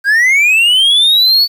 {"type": "linear sweep", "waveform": "triangle", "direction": "up", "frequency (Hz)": [1568, 4497], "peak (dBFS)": -5, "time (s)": [0.04, 1.48], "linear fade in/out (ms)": 50, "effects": ["7-bit"]}